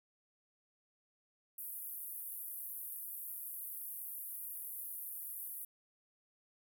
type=band-pass noise; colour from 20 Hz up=pink; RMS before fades=-45 dBFS; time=1.58-5.65 s; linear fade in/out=5 ms; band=11000 to 16000 Hz; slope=48 dB/octave; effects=none